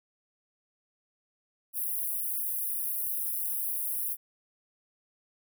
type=high-pass noise; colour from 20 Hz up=white; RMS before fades=-32 dBFS; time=1.73-4.17 s; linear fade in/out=50 ms; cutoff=9800 Hz; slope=96 dB/octave; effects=none